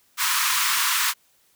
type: high-pass noise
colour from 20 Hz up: pink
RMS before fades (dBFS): -22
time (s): 0.17-1.14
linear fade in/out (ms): 50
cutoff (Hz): 950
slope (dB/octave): 96
effects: white hiss -62 dBFS RMS until 1.55 s